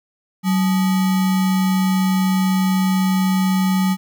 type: tone with sample-and-hold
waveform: sine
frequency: 188 Hz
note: F#3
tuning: 28 cents sharp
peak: -14 dBFS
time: 0.43-3.97 s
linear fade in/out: 50 ms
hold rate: 1050 Hz
effects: none